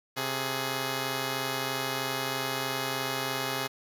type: tone pair together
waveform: 5% pulse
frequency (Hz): 132.29 / 420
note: C3 / G#4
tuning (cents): +19 / +19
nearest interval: octave + minor sixth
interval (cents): 2000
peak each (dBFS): -21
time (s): 0.16-3.68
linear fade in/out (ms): 20
effects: none